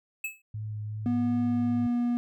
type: tone with exponential decay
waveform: square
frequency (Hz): 2600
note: E7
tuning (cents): -24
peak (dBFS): -28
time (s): 0.24-0.42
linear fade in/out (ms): 5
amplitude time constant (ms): 38
type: tone with vibrato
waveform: sine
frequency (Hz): 106.6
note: G#2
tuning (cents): +46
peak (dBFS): -32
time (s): 0.54-1.87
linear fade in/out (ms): 5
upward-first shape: triangle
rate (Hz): 2.7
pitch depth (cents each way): 17
type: tone with pitch glide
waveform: triangle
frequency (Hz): 242.5 to 240.7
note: B3 to B3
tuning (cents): -31 to -44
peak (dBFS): -22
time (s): 1.06-2.17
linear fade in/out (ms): 0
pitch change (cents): -13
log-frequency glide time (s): 1.44-1.96
effects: none